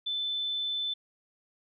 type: tone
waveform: sine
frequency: 3520 Hz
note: A7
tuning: in tune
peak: -29 dBFS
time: 0.06-0.94 s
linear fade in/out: 10 ms
effects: none